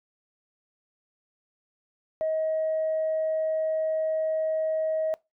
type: tone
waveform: sine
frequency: 633 Hz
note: D#5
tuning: 30 cents sharp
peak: -23 dBFS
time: 2.21-5.14 s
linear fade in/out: 0 ms
effects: noise-tail reverb RT60 0.2 s tail -22 dB re dry + tanh soft clip ceiling -20 dBFS